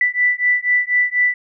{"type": "beating tone pair", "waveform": "sine", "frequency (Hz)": [1975.5, 1979.6], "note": ["B6", "B6"], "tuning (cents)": [0, 4], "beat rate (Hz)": 4.1, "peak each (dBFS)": -17, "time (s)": [0.01, 1.34], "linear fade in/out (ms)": 2, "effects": []}